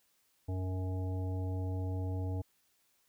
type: harmonic tone with a mistuned harmonic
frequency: 92.5 Hz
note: F#2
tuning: in tune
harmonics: 1 / 3 / 5 / 7 / 9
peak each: -33 / -43 / -47 / -50 / -52 dBFS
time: 0.48-2.42 s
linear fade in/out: 10 ms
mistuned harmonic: 3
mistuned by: +31 cents
effects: white hiss -73 dBFS RMS until 3.08 s